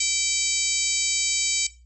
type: harmonic tone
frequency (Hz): 773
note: G5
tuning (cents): -24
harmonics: 3 / 4 / 5 / 6 / 7 / 8 / 9 / 10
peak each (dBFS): -29 / -33 / -32 / -30 / -34 / -30 / -26 / -26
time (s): 0-1.67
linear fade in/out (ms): 5
effects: noise-tail reverb RT60 0.3 s tail -17 dB re dry + added 60 Hz sine -49 dBFS peak until 1.85 s